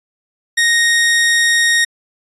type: tone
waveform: sawtooth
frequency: 1864.7 Hz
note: A#6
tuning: in tune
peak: -7 dBFS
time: 0.57-1.85 s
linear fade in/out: 10 ms
effects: resampled to 24000 Hz